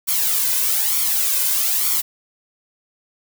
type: noise with flanger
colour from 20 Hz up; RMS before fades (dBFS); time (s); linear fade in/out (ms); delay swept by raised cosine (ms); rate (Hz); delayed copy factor
blue; -19; 0.07-2.02; 20; 0.89 to 1.99; 1.1; +0.7
effects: none